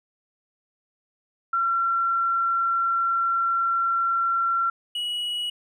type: tone pair in turn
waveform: sine / triangle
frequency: 1362 / 2919 Hz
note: F6 / F#7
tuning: -44 / -24 cents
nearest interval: octave + minor second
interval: 1320 cents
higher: second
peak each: -20 / -24 dBFS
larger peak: first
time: 1.53-4.7 / 4.95-5.5 s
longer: first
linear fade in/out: 5 ms
effects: none